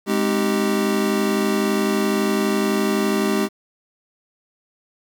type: chord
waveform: square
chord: Ab major seventh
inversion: none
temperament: just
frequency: 207.7 / 259.6 / 311.5 / 389.3 Hz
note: Ab3 / C4 / Eb4 / G4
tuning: 0 / -13 / +2 / -12 cents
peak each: -22 / -27 / -27 / -23 dBFS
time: 0.06-3.49 s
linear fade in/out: 50 ms
effects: 8-bit